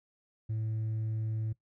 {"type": "tone with hard clipping", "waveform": "triangle", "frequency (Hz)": 110, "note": "A2", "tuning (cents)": 0, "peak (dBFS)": -30, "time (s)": [0.49, 1.53], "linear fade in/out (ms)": 10, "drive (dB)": 1, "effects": ["noise-tail reverb RT60 0.1 s tail -19 dB re dry"]}